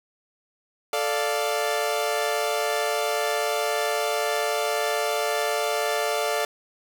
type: chord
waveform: sawtooth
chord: D minor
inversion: second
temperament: equal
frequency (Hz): 440 / 587.3 / 698.5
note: A4 / D5 / F5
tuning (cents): 0 / 0 / 0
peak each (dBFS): -24 / -23 / -24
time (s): 0.93-6.45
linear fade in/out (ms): 2
effects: none